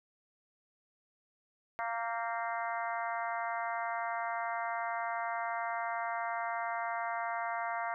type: harmonic tone with a mistuned harmonic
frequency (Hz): 231.4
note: A#3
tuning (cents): -13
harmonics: 3 / 4 / 5 / 6 / 7 / 8 / 9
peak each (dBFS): -37 / -39 / -41 / -43 / -44 / -45 / -46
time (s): 1.79-7.94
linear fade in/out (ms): 0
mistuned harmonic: 7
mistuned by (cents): -42
effects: none